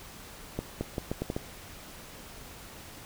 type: accelerating click train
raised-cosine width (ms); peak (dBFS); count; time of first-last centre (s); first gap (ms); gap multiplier
2; -17; 7; 0.59-1.365; 220; 0.78
effects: pink hiss -47 dBFS RMS until 3.05 s